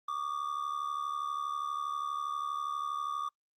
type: ring-modulated tone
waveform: triangle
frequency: 1174.7 Hz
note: D6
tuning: in tune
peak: -28 dBFS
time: 0.08-3.29 s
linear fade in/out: 5 ms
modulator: 36.2 Hz
effects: noise-tail reverb RT60 0.1 s tail -26 dB re dry + Opus 32 kbps